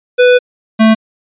square tone pair in turn, 495.5 / 220.7 Hz, B4 / A3, +6 / +5 cents, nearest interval octave + major second, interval 1401 cents, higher first, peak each -5 dBFS, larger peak neither, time 0.18-0.39 / 0.79-0.95 s, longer first, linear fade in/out 20 ms, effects resampled to 8000 Hz

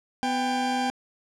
40% pulse tone pair together, 250.4 / 794 Hz, B3 / G5, +24 / +22 cents, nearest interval octave + minor sixth, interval 1998 cents, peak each -27 / -25 dBFS, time 0.23-0.9 s, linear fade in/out 0 ms, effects low-pass 7000 Hz 12 dB/octave

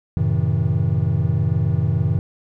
triangle chord, F# diminished seventh, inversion none, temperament just, 92.5 / 111 / 133.2 / 159.84 Hz, F#2 / A2 / C3 / Eb3, 0 / +16 / +31 / +47 cents, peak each -20 dBFS, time 0.17-2.19 s, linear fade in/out 0 ms, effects none

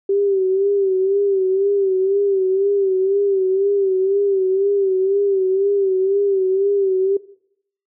sine tone with vibrato, 389.1 Hz, G4, 13 cents flat, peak -14 dBFS, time 0.09-7.17 s, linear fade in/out 5 ms, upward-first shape sine, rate 2 Hz, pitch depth 66 cents each way, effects noise-tail reverb RT60 0.7 s tail -19 dB re dry

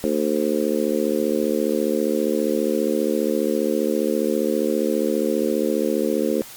harmonic tone, 74.9 Hz, D2, 35 cents sharp, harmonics 3 / 4 / 5 / 6 / 7, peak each -25 / -25 / -25 / -25 / -25 dBFS, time 0.04-6.42 s, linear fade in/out 0 ms, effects white hiss -40 dBFS RMS until 6.56 s + Opus 48 kbps

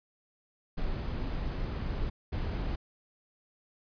brown noise bursts at uneven times, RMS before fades -33 dBFS, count 2, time 0.77-2.1 / 2.32-2.76 s, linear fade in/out 10 ms, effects resampled to 11025 Hz

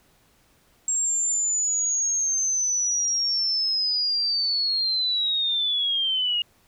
sine linear sweep, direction down, 7560 to 2844 Hz, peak -21 dBFS, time 0.88-6.42 s, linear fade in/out 2 ms, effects pink hiss -61 dBFS RMS until 6.67 s

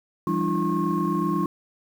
sine tone cluster, 169.9 / 198.2 / 297 / 339.1 / 1082 Hz, F3 / G3 / D4 / E4 / C#6, -47 / +19 / +20 / +49 / -42 cents, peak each -27 dBFS, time 0.27-1.46 s, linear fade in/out 2 ms, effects tanh soft clip ceiling -13 dBFS + 8-bit

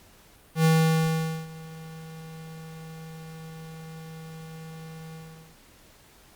square tone with ADSR envelope, 160.8 Hz, E3, 43 cents flat, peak -17 dBFS, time 0.55-5.58 s, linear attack 96 ms, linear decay 820 ms, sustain -23 dB, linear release 430 ms, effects pink hiss -55 dBFS RMS until 6.35 s + Opus 48 kbps

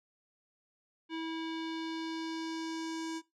square tone with low-pass filter sweep, 324.7 Hz, E4, 26 cents flat, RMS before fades -38 dBFS, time 1.09-3.22 s, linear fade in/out 50 ms, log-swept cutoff 3200 to 6900 Hz, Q 2.1, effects noise-tail reverb RT60 0.2 s tail -19 dB re dry

